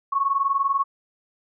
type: tone pair together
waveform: sine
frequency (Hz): 1088.4 / 1108.7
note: C#6 / C#6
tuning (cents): -32 / 0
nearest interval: unison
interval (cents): 32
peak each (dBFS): -24 / -21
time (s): 0.12-0.84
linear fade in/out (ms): 10
effects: none